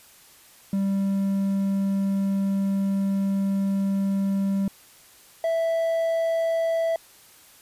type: tone pair in turn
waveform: triangle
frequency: 196 / 659.3 Hz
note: G3 / E5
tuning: 0 / 0 cents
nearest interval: octave + major sixth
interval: 2100 cents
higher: second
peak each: -19 dBFS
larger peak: neither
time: 0.73-4.68 / 5.44-6.96 s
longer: first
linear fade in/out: 2 ms
effects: white hiss -52 dBFS RMS until 7.61 s + resampled to 32000 Hz